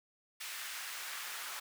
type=noise with high-pass filter sweep; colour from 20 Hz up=pink; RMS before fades=-43 dBFS; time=0.4-1.6 s; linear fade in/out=10 ms; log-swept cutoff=1800 to 1200 Hz; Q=1.2; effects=none